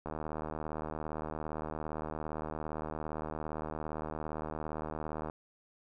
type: click train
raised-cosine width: 1 ms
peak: -24 dBFS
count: 407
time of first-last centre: 0.06-5.299 s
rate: 77.5 Hz
effects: none